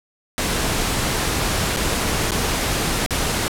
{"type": "noise with dropouts", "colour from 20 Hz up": "pink", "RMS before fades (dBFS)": -21, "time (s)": [0.38, 3.48], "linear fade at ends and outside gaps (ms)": 0, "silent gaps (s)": [[1.763, 1.77], [2.308, 2.318], [3.062, 3.107]], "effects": ["low-pass 12000 Hz 12 dB/octave"]}